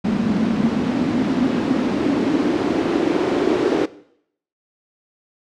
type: noise with band-pass filter sweep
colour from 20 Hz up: white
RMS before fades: -19 dBFS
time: 0.04-3.86 s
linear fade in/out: 10 ms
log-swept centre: 210 to 360 Hz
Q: 4.8
effects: noise-tail reverb RT60 0.7 s tail -18 dB re dry + low-pass 5000 Hz 12 dB/octave